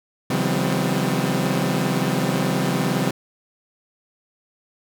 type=tone cluster; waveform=sawtooth; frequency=135.3 / 160.9 / 180 / 198 / 255.3 Hz; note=C#3 / E3 / F#3 / G3 / C4; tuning=-42 / -42 / -47 / +18 / -42 cents; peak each=-22 dBFS; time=0.3-3.11 s; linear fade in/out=5 ms; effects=none